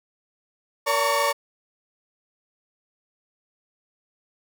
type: tone cluster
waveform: 30% pulse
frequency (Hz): 466.2 / 571 / 908 / 1116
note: A#4 / D5 / A#5 / C#6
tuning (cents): 0 / -49 / -46 / +11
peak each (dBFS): -28 / -21 / -23 / -23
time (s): 0.86-1.33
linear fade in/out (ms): 20
effects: none